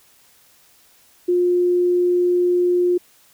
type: tone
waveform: sine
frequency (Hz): 355.4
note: F4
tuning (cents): +30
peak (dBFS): -14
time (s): 1.28-2.98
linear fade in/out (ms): 10
effects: white hiss -54 dBFS RMS until 3.33 s